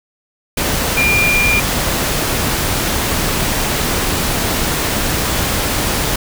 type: tone in noise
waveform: sine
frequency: 2400 Hz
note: D7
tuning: 37 cents sharp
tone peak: -12 dBFS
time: 0.97-1.6 s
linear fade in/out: 5 ms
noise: pink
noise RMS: -17 dBFS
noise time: 0.57-6.16 s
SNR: +2 dB
effects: none